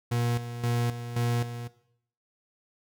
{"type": "tone with tremolo", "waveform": "40% pulse", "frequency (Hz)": 119.4, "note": "A#2", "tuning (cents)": 42, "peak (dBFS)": -24, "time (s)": [0.11, 1.68], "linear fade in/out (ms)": 10, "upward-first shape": "square", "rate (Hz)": 1.9, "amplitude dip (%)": 70, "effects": ["noise-tail reverb RT60 0.7 s tail -17 dB re dry"]}